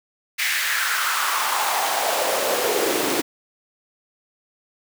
pink noise with high-pass filter sweep, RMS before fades -22 dBFS, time 0.38-3.22 s, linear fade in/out 20 ms, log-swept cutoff 2100 to 310 Hz, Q 3.4, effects none

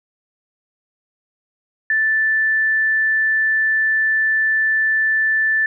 sine tone, 1760 Hz, A6, in tune, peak -14 dBFS, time 1.9-5.66 s, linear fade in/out 2 ms, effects none

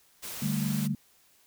white noise, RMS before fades -39 dBFS, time 0.22-0.88 s, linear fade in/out 20 ms
sine chord, D suspended fourth, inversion none, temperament just, 146.83 / 195.78 / 220.2 Hz, D3 / G3 / A3, 0 / -2 / +2 cents, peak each -31 dBFS, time 0.42-0.95 s, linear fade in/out 5 ms
effects white hiss -63 dBFS RMS until 1.46 s

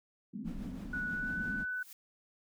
white band-pass noise, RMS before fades -43 dBFS, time 0.33-1.64 s, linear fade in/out 10 ms, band 170 to 260 Hz, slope 48 dB/octave
brown noise with tremolo, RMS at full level -43 dBFS, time 0.44-1.66 s, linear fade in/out 50 ms, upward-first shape triangle, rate 6.1 Hz, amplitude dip 45%
sine tone with pitch glide, 1474 to 1496.3 Hz, F#6 to F#6, -7 to +19 cents, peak -34 dBFS, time 0.93-1.83 s, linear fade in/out 5 ms, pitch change +26 cents, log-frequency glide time 1.14-1.33 s
blue noise with exponential growth, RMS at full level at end -48 dBFS, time 1.61-1.93 s, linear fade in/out 2 ms, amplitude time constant 68 ms
effects none

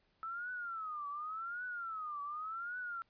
sine tone with vibrato, 1307 Hz, E6, 15 cents flat, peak -39 dBFS, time 0.23-3.02 s, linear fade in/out 0 ms, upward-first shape triangle, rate 0.88 Hz, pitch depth 240 cents each way, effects pink hiss -75 dBFS RMS until 3.09 s + resampled to 11025 Hz

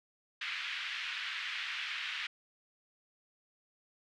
white band-pass noise, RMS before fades -39 dBFS, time 0.41-2.27 s, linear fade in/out 5 ms, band 1500 to 3200 Hz, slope 24 dB/octave, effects none

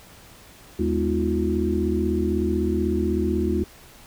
sine tone cluster, 79 / 208.9 / 251.3 / 321.9 / 358 Hz, D#2 / G#3 / B3 / E4 / F4, +27 / +10 / +30 / -41 / +43 cents, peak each -26 / -26 / -30 / -27 / -25 dBFS, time 0.79-3.64 s, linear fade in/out 5 ms, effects pink hiss -48 dBFS RMS until 4.06 s

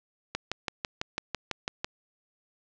click train, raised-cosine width 0.2 ms, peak -12 dBFS, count 10, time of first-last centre 0.35-1.845 s, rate 6.02 Hz, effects low-pass 6000 Hz 12 dB/octave

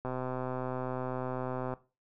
click train, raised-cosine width 1 ms, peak -22 dBFS, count 217, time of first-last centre 0.05-1.738 s, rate 128 Hz, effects noise-tail reverb RT60 0.3 s tail -17 dB re dry

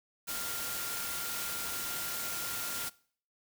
sine tone in noise, 1396.9 Hz, F6, in tune, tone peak -44 dBFS, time 0.27-2.9 s, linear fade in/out 20 ms, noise white, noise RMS -37 dBFS, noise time 0.27-2.9 s, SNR -10 dB, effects noise-tail reverb RT60 0.5 s tail -21 dB re dry

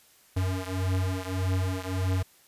square beating tone pair, 92.5 / 94.2 Hz, F#2 / F#2, 0 / +32 cents, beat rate 1.7 Hz, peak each -29 / -31 dBFS, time 0.36-2.23 s, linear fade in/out 10 ms, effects white hiss -59 dBFS RMS until 2.47 s + resampled to 32000 Hz

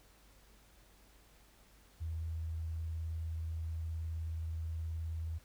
sine tone with vibrato, 81.1 Hz, E2, 28 cents flat, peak -36 dBFS, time 2-5.39 s, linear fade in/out 20 ms, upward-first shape sine, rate 19 Hz, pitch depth 25 cents each way, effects added 50 Hz sine -64 dBFS peak until 5.44 s + pink hiss -65 dBFS RMS until 5.44 s

